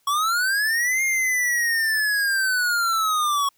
square linear two-way sweep, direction up then down, 1107 to 2136 to 1107 Hz, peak -20 dBFS, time 0.07-3.49 s, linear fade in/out 5 ms, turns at 1.03 s, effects white hiss -65 dBFS RMS until 3.57 s

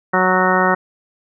harmonic tone, 185 Hz, F#3, in tune, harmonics 1 / 2 / 3 / 4 / 5 / 6 / 7 / 8 / 10, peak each -21 / -21 / -21 / -21 / -21 / -21 / -21 / -21 / -21 dBFS, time 0.13-0.75 s, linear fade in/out 10 ms, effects none

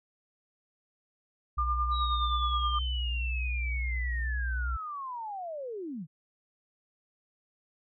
sine tone with vibrato, 61.74 Hz, B1, in tune, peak -29 dBFS, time 1.57-4.77 s, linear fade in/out 10 ms, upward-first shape sine, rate 9.7 Hz, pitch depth 36 cents each way
sine tone with tremolo, 1200 Hz, D6, 37 cents sharp, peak -26 dBFS, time 1.58-2.79 s, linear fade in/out 5 ms, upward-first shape sine, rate 9.5 Hz, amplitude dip 55%
sine linear sweep, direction down, 3900 to 137.9 Hz, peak -35 dBFS, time 1.91-6.07 s, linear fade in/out 50 ms
effects none

